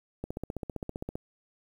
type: click train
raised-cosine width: 2 ms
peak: -21 dBFS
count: 15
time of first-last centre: 0.24-1.155 s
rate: 15.3 Hz
effects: 9-bit